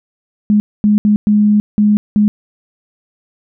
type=tone bursts at uneven times; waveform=sine; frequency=209 Hz; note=G#3; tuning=11 cents sharp; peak=-7 dBFS; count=6; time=0.5-0.6 / 0.84-0.98 / 1.05-1.16 / 1.27-1.6 / 1.78-1.97 / 2.16-2.28 s; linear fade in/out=0 ms; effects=none